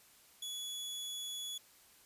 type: tone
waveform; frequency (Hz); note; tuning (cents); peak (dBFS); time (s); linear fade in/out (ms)
sawtooth; 3395; G#7; +37; -37; 0.42-1.58; 5
effects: white hiss -63 dBFS RMS until 2.05 s + resampled to 32000 Hz